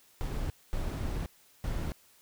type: noise bursts at uneven times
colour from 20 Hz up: brown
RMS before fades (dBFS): -33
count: 3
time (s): 0.21-0.5 / 0.73-1.26 / 1.64-1.92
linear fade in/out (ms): 0
effects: white hiss -62 dBFS RMS until 2.21 s